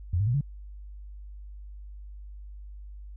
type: tone with pitch steps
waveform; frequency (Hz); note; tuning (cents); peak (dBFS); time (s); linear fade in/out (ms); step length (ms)
sine; 87.31 / 102.64 / 120.65 / 141.84; F2 / G#2 / B2 / C#3; 0 / -20 / -40 / +40; -22; 0.13-0.41; 5; 70
effects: added 50 Hz sine -40 dBFS peak until 3.16 s